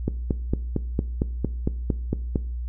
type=click train; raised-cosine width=3 ms; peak=-9 dBFS; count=11; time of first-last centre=0.08-2.358 s; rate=4.39 Hz; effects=noise-tail reverb RT60 0.5 s tail -19 dB re dry + added 60 Hz sine -27 dBFS peak until 2.68 s